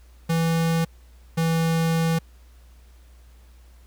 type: tone pair in turn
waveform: square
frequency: 164.81 / 164.1 Hz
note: E3 / E3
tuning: 0 / -8 cents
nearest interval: unison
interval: 8 cents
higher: first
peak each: -20 dBFS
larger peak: neither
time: 0.29-0.85 / 1.37-2.19 s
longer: second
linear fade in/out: 10 ms
effects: added 60 Hz sine -47 dBFS peak until 3.86 s + pink hiss -60 dBFS RMS until 3.86 s